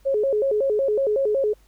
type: tone with vibrato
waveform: sine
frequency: 480 Hz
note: B4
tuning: 49 cents flat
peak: -18 dBFS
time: 0.05-1.54 s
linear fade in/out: 20 ms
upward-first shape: square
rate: 5.4 Hz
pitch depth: 220 cents each way
effects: added 50 Hz sine -53 dBFS peak until 1.67 s + pink hiss -61 dBFS RMS until 1.67 s